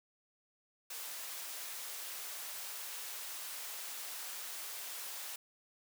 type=high-pass noise; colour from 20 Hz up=white; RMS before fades=-44 dBFS; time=0.9-5.36 s; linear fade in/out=5 ms; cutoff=570 Hz; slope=12 dB/octave; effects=none